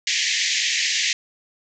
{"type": "band-pass noise", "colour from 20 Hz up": "pink", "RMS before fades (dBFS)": -22, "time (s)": [0.07, 1.13], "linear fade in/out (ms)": 2, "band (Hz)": [1800, 7200], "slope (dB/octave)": 96, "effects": []}